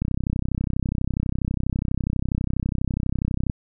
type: click train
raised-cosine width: 5 ms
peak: -11 dBFS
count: 113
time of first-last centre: 0.02-3.498 s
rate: 32.2 Hz
effects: none